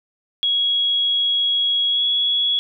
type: tone with pitch glide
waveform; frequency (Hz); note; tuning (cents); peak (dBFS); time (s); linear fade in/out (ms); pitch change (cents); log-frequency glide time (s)
sine; 3322 to 3359; G#7 to G#7; 0 to +19; -16; 0.43-2.59; 0; +19; 1.89-2.04
effects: none